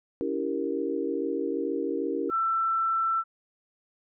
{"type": "chord", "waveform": "sine", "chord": "C# diminished seventh", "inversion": "none", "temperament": "equal with one note detuned", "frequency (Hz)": [283.2, 329.6, 392, 466.2], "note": ["C#4", "E4", "G4", "Bb4"], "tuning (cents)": [37, 0, 0, 0], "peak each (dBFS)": -32, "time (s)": [0.21, 2.3], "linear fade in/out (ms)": 0}
{"type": "tone", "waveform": "sine", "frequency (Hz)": 1336, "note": "E6", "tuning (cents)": 23, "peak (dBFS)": -23, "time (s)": [2.29, 3.24], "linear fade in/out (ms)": 50}
{"effects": []}